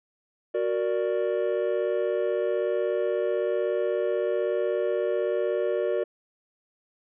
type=chord; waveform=triangle; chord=Gb augmented; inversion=none; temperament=equal; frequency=370 / 466.2 / 587.3 Hz; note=Gb4 / Bb4 / D5; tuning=0 / 0 / 0 cents; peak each=-26 dBFS; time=0.54-6.04 s; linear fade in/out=10 ms; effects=resampled to 8000 Hz